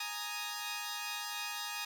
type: chord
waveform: 10% pulse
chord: Ab suspended second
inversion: none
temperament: equal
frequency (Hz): 830.6 / 932.3 / 1244.5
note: Ab5 / Bb5 / Eb6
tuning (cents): 0 / 0 / 0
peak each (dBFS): -34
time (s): 0-1.85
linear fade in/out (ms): 5
effects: none